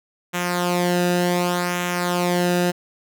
sawtooth tone with flanger, 177 Hz, F3, 23 cents sharp, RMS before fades -21 dBFS, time 0.33-2.72 s, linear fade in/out 20 ms, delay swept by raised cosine 0.21 to 0.92 ms, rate 0.67 Hz, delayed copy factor -0.65, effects none

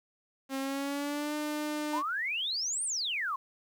sawtooth tone with pitch glide, 269.1 to 300.3 Hz, C4 to D4, +49 to +39 cents, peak -28 dBFS, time 0.49-2.03 s, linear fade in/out 50 ms, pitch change +190 cents, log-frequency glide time 0.6-1.35 s
sine exponential two-way sweep, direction up then down, 890 to 9397 to 1023 Hz, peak -30 dBFS, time 1.93-3.36 s, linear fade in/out 5 ms, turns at 2.84 s
effects 10-bit

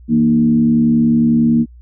sine tone with frequency modulation, 233.1 Hz, A#3, in tune, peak -9 dBFS, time 0.08-1.66 s, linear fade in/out 50 ms, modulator 71.1 Hz, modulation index 0.66, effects added 60 Hz sine -37 dBFS peak until 1.81 s

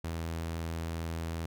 sawtooth tone, 82.41 Hz, E2, in tune, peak -30 dBFS, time 0.04-1.46 s, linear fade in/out 5 ms, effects none

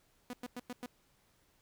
sawtooth tone bursts, 246.3 Hz, B3, 5 cents flat, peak -36 dBFS, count 5, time 0.3-0.86 s, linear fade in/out 2 ms, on 32 ms, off 100 ms, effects pink hiss -71 dBFS RMS until 1.61 s

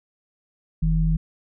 sine tone pair together, 45 / 160.2 Hz, F#1 / E3, -47 / -49 cents, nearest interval octave + minor seventh, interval 2198 cents, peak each -20 dBFS, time 0.82-1.17 s, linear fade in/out 10 ms, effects none

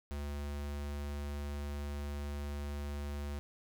square tone, 72.2 Hz, D2, 29 cents flat, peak -38 dBFS, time 0.11-3.39 s, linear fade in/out 0 ms, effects none

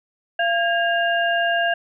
sine tone cluster, 685 / 1628 / 2803 Hz, F5 / G#6 / F7, -34 / -35 / +6 cents, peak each -20 / -21 / -27 dBFS, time 0.39-1.74 s, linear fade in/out 5 ms, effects none

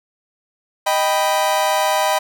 40% pulse chord, Eb augmented, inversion none, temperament equal, 622.3 / 784 / 987.8 Hz, Eb5 / G5 / B5, 0 / 0 / 0 cents, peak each -19 dBFS, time 0.86-2.19 s, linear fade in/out 10 ms, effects none

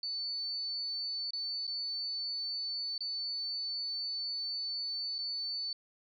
sine tone with dropouts, 4498 Hz, C#8, 24 cents sharp, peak -34 dBFS, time 0.03-5.73 s, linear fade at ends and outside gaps 2 ms, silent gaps 1.307-1.333 / 1.669-1.676 / 2.98-3.006 / 5.183-5.187 s, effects none

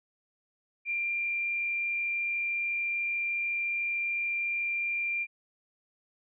sine tone with frequency modulation, 2383 Hz, D7, 25 cents sharp, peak -28 dBFS, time 0.85-5.27 s, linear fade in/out 50 ms, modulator 53.7 Hz, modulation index 0.49, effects none

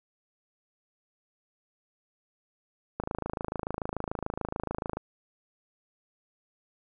click train, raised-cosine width 1 ms, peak -17 dBFS, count 54, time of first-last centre 3-4.97 s, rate 26.9 Hz, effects none

